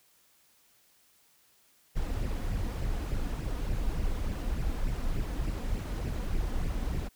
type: noise with flanger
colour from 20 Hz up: brown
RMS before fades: -31 dBFS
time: 1.95-7.09 s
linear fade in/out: 20 ms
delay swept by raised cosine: 0.38 to 4.18 ms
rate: 3.4 Hz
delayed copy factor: +0.55
effects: white hiss -65 dBFS RMS until 7.15 s